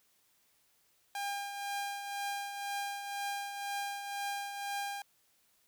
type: tone with tremolo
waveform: sawtooth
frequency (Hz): 804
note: G5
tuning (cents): +44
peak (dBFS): -30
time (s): 1.15-5.02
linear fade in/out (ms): 2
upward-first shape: triangle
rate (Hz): 2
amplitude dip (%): 55
effects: white hiss -71 dBFS RMS until 5.67 s